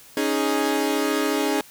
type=chord; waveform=sawtooth; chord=C# suspended second; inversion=none; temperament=equal; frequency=277.2 / 311.1 / 415.3 Hz; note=C#4 / D#4 / G#4; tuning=0 / 0 / 0 cents; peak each=-21 dBFS; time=0.17-1.61 s; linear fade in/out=2 ms; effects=white hiss -48 dBFS RMS until 1.7 s